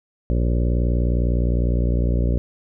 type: harmonic tone with a mistuned harmonic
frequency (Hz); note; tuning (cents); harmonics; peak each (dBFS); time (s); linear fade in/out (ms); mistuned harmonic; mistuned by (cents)
59.8; A#1; +45; 1 / 2 / 3 / 4 / 5 / 6 / 7 / 8 / 9 / 10; -18 / -24 / -28 / -30 / -32 / -34 / -35 / -36 / -37 / -38; 0.3-2.38; 0; 10; -51
effects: none